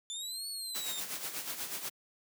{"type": "linear two-way sweep", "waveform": "25% pulse", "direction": "up then down", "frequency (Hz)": [3500, 4435, 3609], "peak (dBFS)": -33, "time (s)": [0.1, 1], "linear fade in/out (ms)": 0, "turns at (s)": 0.48}
{"type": "noise with tremolo", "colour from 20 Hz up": "white", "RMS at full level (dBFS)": -37, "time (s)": [0.74, 1.9], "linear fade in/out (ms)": 20, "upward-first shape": "sine", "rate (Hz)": 8.2, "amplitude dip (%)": 60}
{"effects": ["high-pass 150 Hz 12 dB/octave"]}